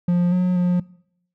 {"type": "tone with pitch steps", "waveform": "triangle", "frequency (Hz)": [176, 181.1, 178.2], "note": ["F3", "F#3", "F3"], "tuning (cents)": [14, -37, 35], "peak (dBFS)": -13, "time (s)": [0.08, 0.8], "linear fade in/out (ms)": 5, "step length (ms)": 240, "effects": ["noise-tail reverb RT60 0.7 s tail -22 dB re dry"]}